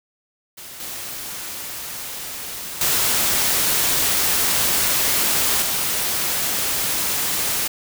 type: noise with level steps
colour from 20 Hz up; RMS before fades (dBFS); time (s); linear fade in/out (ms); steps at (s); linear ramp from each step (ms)
white; -37 / -31 / -19 / -22; 0.57-7.68; 10; 0.8 / 2.81 / 5.62; 2
effects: none